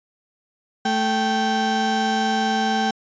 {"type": "tone pair together", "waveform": "35% pulse", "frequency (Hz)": [219.4, 780], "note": ["A3", "G5"], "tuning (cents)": [-5, -9], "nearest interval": "octave + minor seventh", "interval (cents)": 2196, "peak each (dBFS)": [-21, -19], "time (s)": [0.85, 2.91], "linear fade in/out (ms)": 5, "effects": ["resampled to 16000 Hz"]}